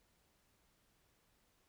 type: silence
effects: pink hiss -75 dBFS RMS until 1.68 s